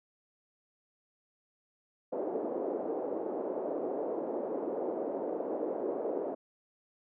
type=band-pass noise; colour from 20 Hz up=white; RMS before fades=-35 dBFS; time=2.12-6.35 s; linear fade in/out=10 ms; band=310 to 560 Hz; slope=24 dB/octave; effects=none